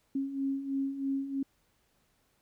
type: beating tone pair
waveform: sine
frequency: 270.5 / 273.6 Hz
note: C#4 / C#4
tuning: -42 / -23 cents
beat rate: 3.1 Hz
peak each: -37 / -31 dBFS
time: 0.15-1.43 s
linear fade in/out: 5 ms
effects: pink hiss -72 dBFS RMS until 2.41 s